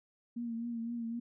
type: tone with vibrato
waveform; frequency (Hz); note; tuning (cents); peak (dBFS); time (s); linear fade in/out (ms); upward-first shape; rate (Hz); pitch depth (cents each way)
sine; 233.1; A#3; 0; -35; 0.36-1.2; 10; triangle; 3.9; 47
effects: none